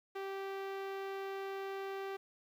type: tone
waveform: sawtooth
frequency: 389.9 Hz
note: G4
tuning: 9 cents flat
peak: -35 dBFS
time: 0.15-2.17 s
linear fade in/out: 10 ms
effects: low-pass 3000 Hz 12 dB/octave + 11-bit